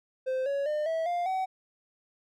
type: tone with pitch steps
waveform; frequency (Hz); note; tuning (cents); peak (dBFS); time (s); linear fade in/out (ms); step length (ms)
triangle; 519 / 559.5 / 603.1 / 650.1 / 700.8 / 755.5; C5 / C#5 / D5 / E5 / F5 / F#5; -14 / +16 / +46 / -24 / +6 / +36; -25; 0.26-1.46; 20; 200
effects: none